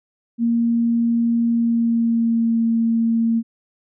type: tone with pitch glide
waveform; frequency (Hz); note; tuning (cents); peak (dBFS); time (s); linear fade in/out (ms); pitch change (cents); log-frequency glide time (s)
sine; 233.1 to 228.7; A#3 to A#3; 0 to -33; -15; 0.38-3.43; 50; -33; 1.5-2.63
effects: none